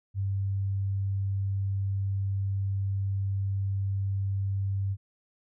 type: tone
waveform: sine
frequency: 98 Hz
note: G2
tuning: in tune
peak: -26 dBFS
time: 0.14-4.97 s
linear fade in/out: 50 ms
effects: none